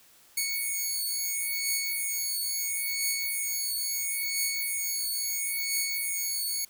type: beating tone pair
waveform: 5% pulse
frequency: 2219 / 2219.74 Hz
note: C#7 / C#7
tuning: +1 / +2 cents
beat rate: 0.74 Hz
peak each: -21 dBFS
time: 0.37-6.65 s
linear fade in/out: 5 ms
effects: white hiss -58 dBFS RMS until 6.69 s